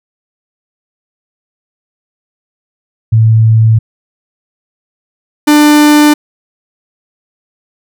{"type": "tone pair in turn", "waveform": ["sine", "45% pulse"], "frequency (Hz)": [111.5, 297.7], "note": ["A2", "D4"], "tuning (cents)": [23, 24], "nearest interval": "octave + perfect fourth", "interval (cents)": 1701, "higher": "second", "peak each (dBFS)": -3, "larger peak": "neither", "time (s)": [[3.12, 3.79], [5.47, 6.14]], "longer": "neither", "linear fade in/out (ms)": 10, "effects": []}